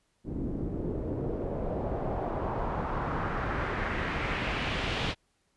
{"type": "noise with low-pass filter sweep", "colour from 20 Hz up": "pink", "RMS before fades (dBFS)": -32, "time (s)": [0.24, 5.15], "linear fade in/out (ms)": 50, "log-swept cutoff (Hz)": [280, 3500], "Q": 1.8, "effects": ["pink hiss -73 dBFS RMS until 5.56 s", "resampled to 24000 Hz"]}